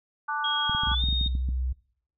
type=chord; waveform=sine; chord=D major; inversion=second; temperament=equal; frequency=880 / 1174.7 / 1480 Hz; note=A5 / D6 / F#6; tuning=0 / 0 / 0 cents; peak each=-31 dBFS; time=0.28-0.95 s; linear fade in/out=10 ms
type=tone with pitch glide; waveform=sine; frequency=3282 to 3705 Hz; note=G#7 to A#7; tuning=-21 to -11 cents; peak=-26 dBFS; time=0.44-1.28 s; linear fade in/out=5 ms; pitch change=+210 cents; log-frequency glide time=0.9-1.04 s
type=clicks; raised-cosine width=5 ms; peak=-22 dBFS; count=12; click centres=0.696 / 0.749 / 0.835 / 0.873 / 0.916 / 1.039 / 1.087 / 1.128 / 1.212 / 1.262 / 1.352 / 1.489 s
type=tone; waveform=sine; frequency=63.6 Hz; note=C2; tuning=48 cents flat; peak=-25 dBFS; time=0.86-1.73 s; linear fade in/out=10 ms
effects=noise-tail reverb RT60 0.6 s tail -22 dB re dry